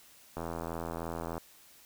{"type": "click train", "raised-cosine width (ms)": 1, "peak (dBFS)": -23, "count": 85, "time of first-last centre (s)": [0.37, 1.38], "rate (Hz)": 83.2, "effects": ["white hiss -58 dBFS RMS until 1.85 s"]}